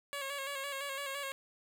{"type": "tone with vibrato", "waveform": "10% pulse", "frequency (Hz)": 554.4, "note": "C#5", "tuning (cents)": 0, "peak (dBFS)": -29, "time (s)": [0.13, 1.32], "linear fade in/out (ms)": 0, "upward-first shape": "square", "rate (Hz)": 5.9, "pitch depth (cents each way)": 38, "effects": []}